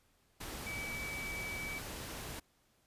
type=tone in noise; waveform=sine; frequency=2293 Hz; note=D7; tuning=42 cents flat; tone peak=-40 dBFS; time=0.66-1.79 s; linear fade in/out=10 ms; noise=pink; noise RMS=-44 dBFS; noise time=0.4-2.4 s; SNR=+1 dB; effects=pink hiss -72 dBFS RMS until 2.86 s + resampled to 32000 Hz